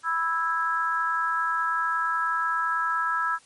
sine chord, E major, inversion second, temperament just, 988.9 / 1318.5 / 1648.1 Hz, B5 / E6 / G#6, +2 / 0 / -14 cents, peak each -30 / -25 / -28 dBFS, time 0.03-3.39 s, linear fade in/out 50 ms, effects white hiss -56 dBFS RMS until 3.45 s + MP3 48 kbps

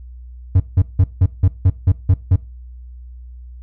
triangle tone bursts, 92.5 Hz, F#2, in tune, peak -6 dBFS, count 9, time 0.55-2.36 s, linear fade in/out 5 ms, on 50 ms, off 170 ms, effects noise-tail reverb RT60 0.3 s tail -20 dB re dry + added 61 Hz sine -33 dBFS peak until 3.62 s

